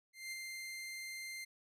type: tone with ADSR envelope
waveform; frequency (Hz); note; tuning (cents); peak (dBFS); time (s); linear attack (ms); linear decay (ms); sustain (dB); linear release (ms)
sawtooth; 2093; C7; 0; -37; 0.13-1.45; 190; 24; -3; 13
effects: resampled to 32000 Hz